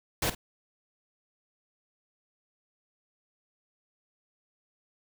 pink noise with echo, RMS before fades -28 dBFS, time 0.22-0.3 s, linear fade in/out 5 ms, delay 50 ms, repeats 1, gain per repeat -14 dB, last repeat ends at 0.35 s, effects none

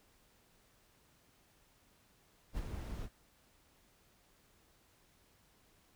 brown noise with ADSR envelope, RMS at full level -37 dBFS, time 2.53-3.09 s, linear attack 47 ms, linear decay 29 ms, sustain -5 dB, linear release 47 ms, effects pink hiss -69 dBFS RMS until 5.95 s

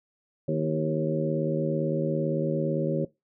harmonic tone with a mistuned harmonic, 77.78 Hz, D#2, in tune, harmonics 2 / 3 / 4 / 5 / 6 / 7, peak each -28 / -32 / -33 / -32 / -36 / -29 dBFS, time 0.48-3.05 s, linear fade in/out 5 ms, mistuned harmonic 4, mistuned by +46 cents, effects noise-tail reverb RT60 0.2 s tail -20 dB re dry

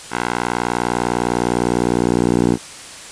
10% pulse tone with band-pass filter sweep, 59.9 Hz, A#1, 48 cents sharp, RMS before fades -18 dBFS, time 0.1-2.58 s, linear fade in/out 50 ms, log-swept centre 1300 to 320 Hz, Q 0.99, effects white hiss -35 dBFS RMS until 3.11 s + resampled to 22050 Hz

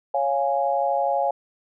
sine chord, Db major, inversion none, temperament equal, 554.4 / 698.5 / 830.6 Hz, Db5 / F5 / Ab5, 0 / 0 / 0 cents, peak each -24 dBFS, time 0.14-1.31 s, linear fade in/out 5 ms, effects none

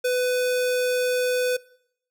square tone, 499.5 Hz, B4, 20 cents sharp, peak -21 dBFS, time 0.04-1.57 s, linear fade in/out 10 ms, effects noise-tail reverb RT60 0.7 s tail -22 dB re dry

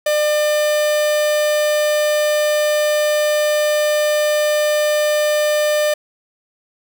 45% pulse tone, 600 Hz, D5, 37 cents sharp, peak -14 dBFS, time 0.06-5.94 s, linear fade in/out 5 ms, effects none

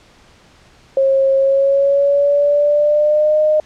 sine tone with pitch glide, 540 to 613.2 Hz, C#5 to D#5, -45 to -25 cents, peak -10 dBFS, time 0.97-3.6 s, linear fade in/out 2 ms, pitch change +220 cents, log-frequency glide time 1.36-3.4 s, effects pink hiss -48 dBFS RMS until 3.65 s + low-pass 6000 Hz 12 dB/octave

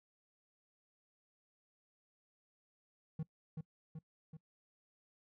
triangle tone with echo, 158 Hz, D#3, 27 cents sharp, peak -34 dBFS, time 3.19-3.23 s, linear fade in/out 5 ms, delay 380 ms, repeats 3, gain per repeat -4 dB, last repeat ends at 4.37 s, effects noise-tail reverb RT60 0.1 s tail -23 dB re dry

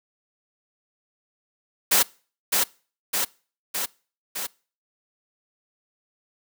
white noise with echo, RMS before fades -18 dBFS, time 1.91-2.03 s, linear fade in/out 10 ms, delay 610 ms, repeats 4, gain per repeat -3 dB, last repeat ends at 4.47 s, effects noise-tail reverb RT60 0.4 s tail -24 dB re dry + high-pass 200 Hz 12 dB/octave

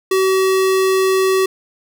square tone, 380 Hz, F#4, 46 cents sharp, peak -13 dBFS, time 0.11-1.46 s, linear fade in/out 5 ms, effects none

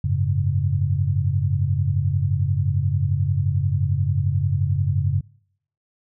sine chord, F# suspended second, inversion none, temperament equal, 92.5 / 103.83 / 138.59 Hz, F#2 / G#2 / C#3, 0 / 0 / 0 cents, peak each -22 / -24 / -22 dBFS, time 0.04-5.21 s, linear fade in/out 5 ms, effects noise-tail reverb RT60 0.7 s tail -25 dB re dry

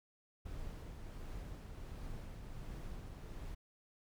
brown noise with tremolo, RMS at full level -45 dBFS, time 0.45-3.55 s, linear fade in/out 10 ms, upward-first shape triangle, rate 1.4 Hz, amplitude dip 35%, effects none

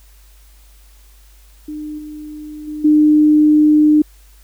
sine tone with level steps, 302.6 Hz, D#4, 48 cents flat, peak -24 / -28 / -23 / -7 dBFS, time 1.68-4.02 s, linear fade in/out 5 ms, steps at 1.98 / 2.67 / 2.84 s, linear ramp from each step 10 ms, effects added 50 Hz sine -43 dBFS peak until 4.43 s + white hiss -52 dBFS RMS until 4.43 s

